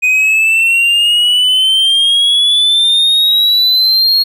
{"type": "exponential sweep", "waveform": "triangle", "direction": "up", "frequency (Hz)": [2489, 4300], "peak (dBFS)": -6, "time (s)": [0.02, 4.24], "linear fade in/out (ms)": 20, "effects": []}